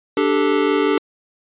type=chord; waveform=square; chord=D suspended fourth; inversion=none; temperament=equal with one note detuned; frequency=293.7 / 392 / 437.7 Hz; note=D4 / G4 / A4; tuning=0 / 0 / -9 cents; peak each=-20 dBFS; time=0.17-0.98 s; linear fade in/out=2 ms; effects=resampled to 8000 Hz